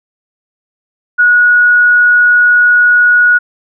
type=tone; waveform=sine; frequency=1457 Hz; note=F#6; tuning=27 cents flat; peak=-4 dBFS; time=1.18-3.39 s; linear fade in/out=20 ms; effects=none